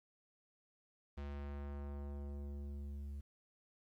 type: tone with low-pass filter sweep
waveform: square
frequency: 71.2 Hz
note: C#2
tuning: 47 cents sharp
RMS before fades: -45 dBFS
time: 1.17-3.21 s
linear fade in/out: 10 ms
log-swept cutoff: 3500 to 150 Hz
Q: 0.72
effects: 12-bit